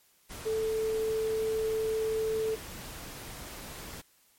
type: tone in noise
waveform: sine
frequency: 440 Hz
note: A4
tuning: in tune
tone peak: -27 dBFS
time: 0.45-2.56 s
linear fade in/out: 20 ms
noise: pink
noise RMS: -43 dBFS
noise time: 0.29-4.02 s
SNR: +13 dB
effects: white hiss -65 dBFS RMS until 4.38 s + MP3 64 kbps